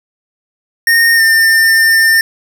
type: tone with pitch glide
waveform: square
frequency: 1842 to 1802 Hz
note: A#6 to A6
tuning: -21 to +41 cents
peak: -7 dBFS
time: 0.87-2.21 s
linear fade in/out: 2 ms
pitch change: -38 cents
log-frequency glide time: 1.16-1.21 s
effects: none